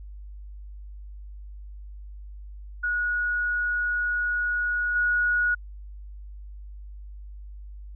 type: tone with level steps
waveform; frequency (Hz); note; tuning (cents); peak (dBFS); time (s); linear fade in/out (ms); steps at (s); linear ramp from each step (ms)
sine; 1455; F#6; -29; -23 / -20; 2.83-5.55; 10; 4.95; 10
effects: added 50 Hz sine -38 dBFS peak until 7.95 s